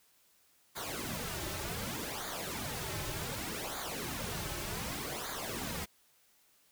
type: noise with flanger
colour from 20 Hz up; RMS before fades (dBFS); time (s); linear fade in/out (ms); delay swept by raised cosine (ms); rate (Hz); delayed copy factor
pink; -39; 0.75-5.86; 20; 0.36 to 4.26; 0.66; -0.75
effects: white hiss -68 dBFS RMS until 6.71 s